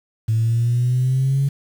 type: exponential sweep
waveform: sine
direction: up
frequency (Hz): 110 to 140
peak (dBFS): -14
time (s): 0.28-1.49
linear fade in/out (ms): 10
effects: tanh soft clip ceiling -11 dBFS + 7-bit